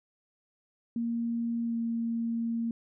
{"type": "tone with pitch glide", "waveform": "sine", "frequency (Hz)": [233.1, 230.8], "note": ["A#3", "A#3"], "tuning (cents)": [0, -17], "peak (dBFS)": -28, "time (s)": [0.96, 2.71], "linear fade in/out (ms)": 2, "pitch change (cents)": -17, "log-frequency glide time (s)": [1.64, 1.76], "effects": []}